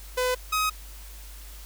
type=tone pair in turn; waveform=sawtooth; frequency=503 / 1262.7 Hz; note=B4 / D#6; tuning=+32 / +25 cents; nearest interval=octave + major third; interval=1593 cents; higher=second; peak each=-19 dBFS; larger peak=neither; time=0.17-0.35 / 0.52-0.7 s; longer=neither; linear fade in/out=10 ms; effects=added 50 Hz sine -41 dBFS peak until 1.65 s + white hiss -48 dBFS RMS until 1.65 s